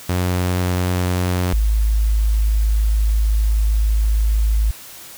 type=tone pair in turn; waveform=sawtooth / sine; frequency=90.3 / 53.29 Hz; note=F#2 / G#1; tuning=-42 / +45 cents; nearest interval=major sixth; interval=913 cents; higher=first; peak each=-13 dBFS; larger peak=neither; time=0.09-1.53 / 1.53-4.71 s; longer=second; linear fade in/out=5 ms; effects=white hiss -38 dBFS RMS until 5.17 s